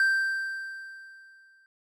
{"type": "tone with exponential decay", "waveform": "triangle", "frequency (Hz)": 1568, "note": "G6", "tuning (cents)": 0, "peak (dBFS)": -17, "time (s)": [0, 1.66], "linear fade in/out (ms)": 1, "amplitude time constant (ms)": 360, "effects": []}